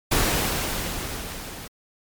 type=noise with level ramp; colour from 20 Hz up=pink; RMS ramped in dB=-20 to -38 dBFS; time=0.11-1.68 s; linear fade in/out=10 ms; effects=MP3 96 kbps